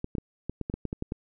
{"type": "clicks", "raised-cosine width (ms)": 3, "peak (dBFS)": -18, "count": 11, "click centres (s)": [0.044, 0.152, 0.183, 0.496, 0.613, 0.699, 0.74, 0.853, 0.929, 1.024, 1.121], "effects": []}